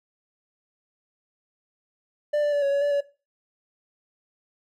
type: tone with pitch steps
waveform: triangle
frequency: 592 / 587 / 577 / 558 / 564 / 578 / 569 Hz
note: D5 / D5 / D5 / C#5 / C#5 / D5 / C#5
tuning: +14 / -1 / -31 / +11 / +30 / -28 / +45 cents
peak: -18 dBFS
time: 2.33-3.009 s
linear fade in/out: 10 ms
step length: 97 ms
effects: noise-tail reverb RT60 0.3 s tail -17 dB re dry